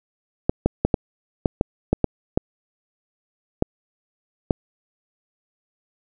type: clicks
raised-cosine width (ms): 2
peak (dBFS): -3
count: 11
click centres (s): 0.495 / 0.66 / 0.85 / 0.942 / 1.458 / 1.611 / 1.93 / 2.043 / 2.375 / 3.624 / 4.508
effects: none